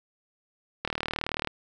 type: click train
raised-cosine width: 0.3 ms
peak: -12 dBFS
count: 25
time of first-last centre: 0.85-1.473 s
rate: 38.5 Hz
effects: none